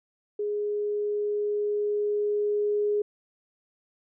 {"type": "tone with level ramp", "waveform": "sine", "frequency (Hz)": 415.3, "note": "G#4", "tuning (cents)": 0, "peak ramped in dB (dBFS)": [-26, -22], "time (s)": [0.39, 3.02], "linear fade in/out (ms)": 5, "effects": []}